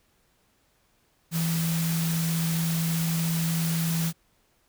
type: tone in noise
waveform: sine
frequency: 164.81 Hz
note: E3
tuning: in tune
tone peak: -24 dBFS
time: 1.31-4.13 s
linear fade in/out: 50 ms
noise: white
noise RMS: -33 dBFS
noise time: 1.31-4.13 s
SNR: +6 dB
effects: pink hiss -67 dBFS RMS until 4.68 s